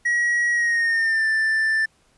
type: tone with pitch glide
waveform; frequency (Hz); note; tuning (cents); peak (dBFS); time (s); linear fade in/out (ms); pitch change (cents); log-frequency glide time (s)
triangle; 1909 to 1770.9; A#6 to A6; +41 to +11; -16; 0.05-1.86; 10; -130; 0.52-1.27
effects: pink hiss -61 dBFS RMS until 2.17 s + resampled to 24000 Hz